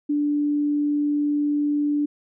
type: tone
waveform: sine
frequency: 292.9 Hz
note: D4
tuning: 5 cents flat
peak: -19 dBFS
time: 0.09-2.06 s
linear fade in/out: 10 ms
effects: none